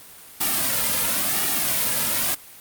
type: noise with flanger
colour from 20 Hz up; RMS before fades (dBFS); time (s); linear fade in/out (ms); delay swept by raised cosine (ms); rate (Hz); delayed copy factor
white; -22; 0.4-2.35; 10; 1.9 to 2.71; 0.95; -0.75
effects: white hiss -44 dBFS RMS until 2.6 s + Opus 32 kbps